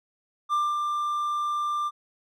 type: tone with ADSR envelope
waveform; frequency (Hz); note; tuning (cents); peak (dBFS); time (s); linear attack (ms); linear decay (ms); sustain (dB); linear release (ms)
triangle; 1188; D6; +20; -19; 0.49-1.91; 40; 220; -4; 40
effects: none

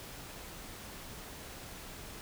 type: silence
effects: pink hiss -47 dBFS RMS until 2.21 s

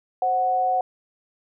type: tone pair together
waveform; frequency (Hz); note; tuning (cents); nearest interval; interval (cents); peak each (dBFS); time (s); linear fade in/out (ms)
sine; 524.8 / 740; C5 / F#5; +5 / 0; tritone; 595; -28 / -19; 0.22-0.81; 2
effects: none

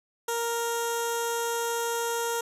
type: tone with notch filter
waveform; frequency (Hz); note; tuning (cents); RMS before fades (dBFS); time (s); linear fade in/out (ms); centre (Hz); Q
10% pulse; 466.2; A#4; 0; -29; 0.28-2.41; 5; 2200; 0.75
effects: resampled to 32000 Hz

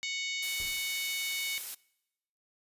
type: harmonic tone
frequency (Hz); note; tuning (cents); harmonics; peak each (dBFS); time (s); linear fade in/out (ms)
740; F#5; 0; 3 / 4 / 5 / 6 / 7 / 8 / 9 / 10; -36 / -41 / -40 / -43 / -48 / -48 / -45 / -47; 0.03-1.58; 0
type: noise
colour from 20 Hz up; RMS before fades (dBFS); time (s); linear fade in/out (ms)
blue; -38; 0.42-1.75; 10
type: noise with exponential decay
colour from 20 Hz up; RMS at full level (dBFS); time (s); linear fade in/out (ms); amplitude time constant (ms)
brown; -42; 0.6-0.95; 1; 75
effects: noise-tail reverb RT60 0.9 s tail -24 dB re dry + resampled to 32000 Hz

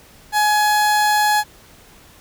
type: tone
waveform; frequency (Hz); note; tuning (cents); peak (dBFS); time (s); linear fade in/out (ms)
30% pulse; 842; G#5; +24; -11; 0.32-1.44; 50
effects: pink hiss -47 dBFS RMS until 2.2 s

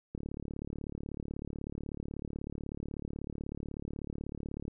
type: click train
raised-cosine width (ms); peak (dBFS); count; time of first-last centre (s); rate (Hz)
3; -26; 165; 0.15-4.68; 36.2
effects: none

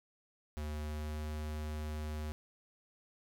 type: tone with pitch glide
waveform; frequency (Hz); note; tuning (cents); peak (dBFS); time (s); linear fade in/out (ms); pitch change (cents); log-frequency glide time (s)
square; 75.4 to 76.28; D2 to D#2; +46 to -34; -38; 0.57-2.32; 0; +20; 0.72-1.25
effects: none

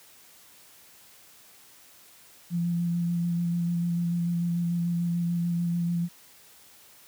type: tone with vibrato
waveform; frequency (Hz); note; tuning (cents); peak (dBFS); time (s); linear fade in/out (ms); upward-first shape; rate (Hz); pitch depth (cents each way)
sine; 171.9; F3; -27; -24; 2.5-6.09; 50; square; 6.8; 13
effects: white hiss -54 dBFS RMS until 7.07 s + high-pass 60 Hz 12 dB/octave

